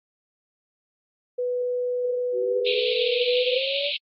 sine tone with pitch glide, 494.2 to 497.1 Hz, B4 to B4, +1 to +11 cents, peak -23 dBFS, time 1.38-3.58 s, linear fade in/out 10 ms, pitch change +10 cents, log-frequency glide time 3.28-3.44 s
sine exponential sweep, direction up, 370 to 582 Hz, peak -27 dBFS, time 2.32-3.92 s, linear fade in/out 50 ms
pink band-pass noise, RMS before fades -28 dBFS, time 2.66-3.97 s, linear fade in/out 5 ms, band 2400 to 4200 Hz, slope 96 dB/octave
effects AAC 32 kbps

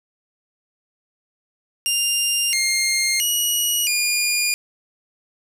15% pulse tone with pitch steps, 2800 / 2123 / 2905 / 2424 Hz, F7 / C7 / F#7 / D#7, +4 / +25 / -32 / -46 cents, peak -11 dBFS, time 1.86-4.54 s, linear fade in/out 0 ms, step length 670 ms, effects 7-bit

